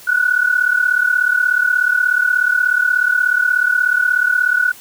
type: tone pair together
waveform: sine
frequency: 1457 / 1493.6 Hz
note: F#6 / F#6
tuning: -27 / +16 cents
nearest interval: unison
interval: 43 cents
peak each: -15 dBFS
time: 0.07-4.72 s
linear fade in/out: 10 ms
effects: white hiss -40 dBFS RMS until 4.8 s